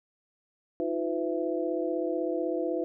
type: tone cluster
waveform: sine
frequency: 319.1 / 355.1 / 502 / 665 Hz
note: D#4 / F4 / B4 / E5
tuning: +44 / +29 / +28 / +15 cents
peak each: -32 / -32 / -32 / -35 dBFS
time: 0.8-2.84 s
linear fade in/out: 0 ms
effects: none